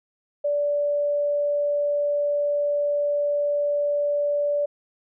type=tone; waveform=sine; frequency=581 Hz; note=D5; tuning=19 cents flat; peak=-20 dBFS; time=0.44-4.66 s; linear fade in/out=10 ms; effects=none